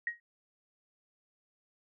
sine tone with exponential decay, 1886 Hz, A#6, 20 cents sharp, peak -27 dBFS, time 0.07-0.2 s, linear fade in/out 2 ms, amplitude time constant 27 ms, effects none

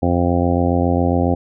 harmonic tone, 87.31 Hz, F2, in tune, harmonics 1 / 2 / 3 / 4 / 5 / 6 / 7 / 8 / 9, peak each -19 / -22 / -19 / -24 / -28 / -23 / -29 / -25 / -26 dBFS, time 0.02-1.35 s, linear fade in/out 10 ms, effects none

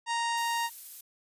harmonic tone, 932 Hz, A#5, 1 cent flat, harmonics 1 / 2 / 3 / 4 / 5 / 6 / 7 / 8 / 9 / 10, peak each -29 / -35 / -39 / -41 / -43 / -45 / -46 / -47 / -48 / -49 dBFS, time 0.06-0.7 s, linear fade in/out 50 ms
violet noise, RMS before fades -42 dBFS, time 0.37-1.01 s, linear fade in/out 5 ms
effects resampled to 32000 Hz

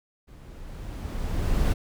brown noise with level ramp, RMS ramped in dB -46 to -21 dBFS, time 0.27-1.74 s, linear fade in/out 20 ms, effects none

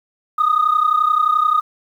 sine tone pair together, 1223 / 1254.5 Hz, D#6 / D#6, -30 / +14 cents, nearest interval unison, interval 44 cents, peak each -14 / -15 dBFS, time 0.38-1.61 s, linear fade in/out 10 ms, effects tanh soft clip ceiling -8 dBFS + 8-bit

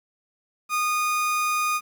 30% pulse tone, 1230 Hz, D#6, 20 cents flat, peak -19 dBFS, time 0.69-1.81 s, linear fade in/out 50 ms, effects 9-bit

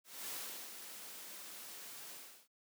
white noise with ADSR envelope, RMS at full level -43 dBFS, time 0.04-2.48 s, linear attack 250 ms, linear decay 400 ms, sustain -7 dB, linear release 350 ms, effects high-pass 200 Hz 12 dB/octave

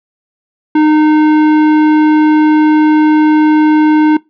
sine tone with tanh clipping, 306.6 Hz, D#4, 25 cents flat, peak -7 dBFS, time 0.75-4.17 s, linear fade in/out 5 ms, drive 14 dB, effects noise-tail reverb RT60 0.2 s tail -21 dB re dry

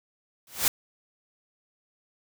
white noise with exponential growth, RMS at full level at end -18 dBFS, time 0.47-0.68 s, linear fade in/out 2 ms, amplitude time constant 45 ms, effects none

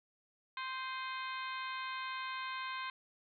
harmonic tone with a mistuned harmonic, 522 Hz, C5, 4 cents flat, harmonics 2 / 3 / 4 / 5 / 6 / 7 / 8, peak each -41 / -45 / -47 / -49 / -51 / -52 / -53 dBFS, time 0.57-2.9 s, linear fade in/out 2 ms, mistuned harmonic 5, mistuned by -58 cents, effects none

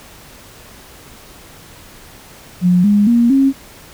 sine tone with pitch steps, 178.9 / 205.5 / 236.1 / 271.2 Hz, F3 / G#3 / A#3 / C#4, +42 / -18 / +22 / -38 cents, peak -8 dBFS, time 2.61-3.53 s, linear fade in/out 50 ms, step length 230 ms, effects pink hiss -40 dBFS RMS until 3.93 s

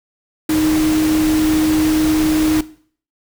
sine tone in noise, 311.1 Hz, D#4, in tune, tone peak -13 dBFS, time 0.49-2.61 s, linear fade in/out 5 ms, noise pink, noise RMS -24 dBFS, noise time 0.49-2.61 s, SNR +8 dB, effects noise-tail reverb RT60 0.5 s tail -17 dB re dry

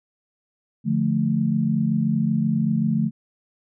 sine chord, D minor, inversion none, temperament equal, 146.83 / 174.61 / 220 Hz, D3 / F3 / A3, 0 / 0 / 0 cents, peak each -24 / -24 / -21 dBFS, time 0.84-3.11 s, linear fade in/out 50 ms, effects none

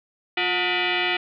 sine tone with frequency modulation, 186.1 Hz, F#3, 10 cents sharp, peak -20 dBFS, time 0.37-1.17 s, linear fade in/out 5 ms, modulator 541 Hz, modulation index 5.6, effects none

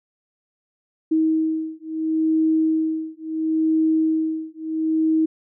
sine beating tone pair, 317.4 / 318.13 Hz, D#4 / D#4, +35 / +39 cents, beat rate 0.73 Hz, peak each -21 dBFS, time 1.11-5.26 s, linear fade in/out 10 ms, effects none

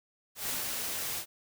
white noise with ADSR envelope, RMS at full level -33 dBFS, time 0.35-1.26 s, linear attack 130 ms, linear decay 170 ms, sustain -2 dB, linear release 79 ms, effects none

